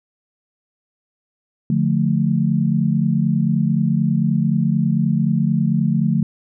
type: chord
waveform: sine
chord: D minor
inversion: none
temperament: just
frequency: 146.83 / 176.2 / 220.2 Hz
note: D3 / F3 / A3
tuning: 0 / +16 / +2 cents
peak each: -19 dBFS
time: 1.7-6.23 s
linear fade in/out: 2 ms
effects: none